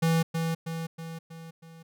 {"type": "tone with echo", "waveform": "square", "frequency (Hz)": 164.1, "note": "E3", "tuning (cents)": -8, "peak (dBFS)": -22, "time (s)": [0.02, 0.23], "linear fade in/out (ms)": 10, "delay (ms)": 320, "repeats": 5, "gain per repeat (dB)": -5, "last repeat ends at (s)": 1.83, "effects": []}